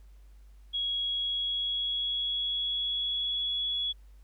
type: tone with pitch glide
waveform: sine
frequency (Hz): 3320 to 3376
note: G#7 to G#7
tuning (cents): -1 to +28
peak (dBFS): -28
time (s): 0.73-3.93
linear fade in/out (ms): 20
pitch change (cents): +29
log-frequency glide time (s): 1.02-3.58
effects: added 50 Hz sine -50 dBFS peak until 4.23 s + pink hiss -70 dBFS RMS until 4.23 s